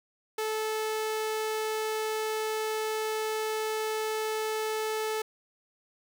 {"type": "tone", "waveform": "sawtooth", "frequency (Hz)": 435.4, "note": "A4", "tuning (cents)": -18, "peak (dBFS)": -25, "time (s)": [0.38, 5.22], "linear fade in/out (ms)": 5, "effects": []}